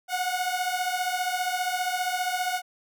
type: beating tone pair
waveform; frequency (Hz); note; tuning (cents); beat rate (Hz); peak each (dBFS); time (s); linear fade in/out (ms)
sawtooth; 723 / 738; F#5 / F#5; -40 / -5; 15; -25; 0.08-2.62; 50
effects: none